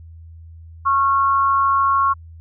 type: tone pair together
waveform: sine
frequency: 1096.6 / 1370 Hz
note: C#6 / F6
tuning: -19 / -34 cents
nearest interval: major third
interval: 385 cents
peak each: -14 / -22 dBFS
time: 0.85-2.14 s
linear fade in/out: 20 ms
effects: added 82 Hz sine -37 dBFS peak until 2.4 s